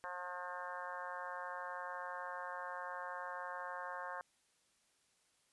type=harmonic tone with a mistuned harmonic; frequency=179.4 Hz; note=F3; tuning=47 cents sharp; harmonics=3 / 4 / 5 / 6 / 7 / 8 / 9 / 10; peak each=-50 / -51 / -49 / -47 / -53 / -54 / -49 / -55 dBFS; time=0.04-4.21 s; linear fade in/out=0 ms; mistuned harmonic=9; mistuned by=-17 cents; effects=white hiss -75 dBFS RMS until 5.52 s + resampled to 24000 Hz